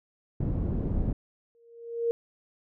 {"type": "low-pass noise", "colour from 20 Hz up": "pink", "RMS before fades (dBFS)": -28, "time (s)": [0.4, 1.13], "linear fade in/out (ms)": 5, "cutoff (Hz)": 260, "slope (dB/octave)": 12}
{"type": "tone with exponential growth", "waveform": "sine", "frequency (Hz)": 466.2, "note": "A#4", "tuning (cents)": 0, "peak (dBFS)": -21, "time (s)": [1.55, 2.11], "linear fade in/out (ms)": 0, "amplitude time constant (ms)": 120}
{"effects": []}